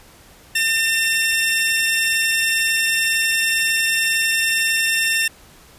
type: tone pair together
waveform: sawtooth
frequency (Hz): 1800 / 2711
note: A6 / E7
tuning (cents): +39 / +48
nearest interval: perfect fifth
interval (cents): 709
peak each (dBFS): -16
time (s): 0.55-5.28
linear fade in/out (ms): 5
effects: pink hiss -47 dBFS RMS until 5.78 s + resampled to 32000 Hz